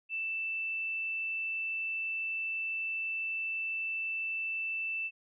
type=tone; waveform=sine; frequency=2654 Hz; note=E7; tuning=11 cents sharp; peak=-32 dBFS; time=0.09-5.11 s; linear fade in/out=50 ms; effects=none